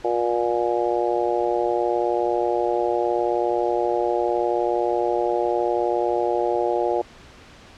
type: harmonic tone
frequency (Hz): 119.2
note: A#2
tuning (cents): +39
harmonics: 3 / 4 / 5 / 6 / 7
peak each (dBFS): -24 / -25 / -26 / -27 / -27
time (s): 0.04-7.02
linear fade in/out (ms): 10
effects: pink hiss -46 dBFS RMS until 7.77 s + low-pass 5000 Hz 12 dB/octave